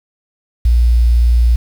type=tone with quantisation; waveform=sine; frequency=59 Hz; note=A#1; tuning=22 cents sharp; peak=-7 dBFS; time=0.65-1.56 s; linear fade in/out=5 ms; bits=6; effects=none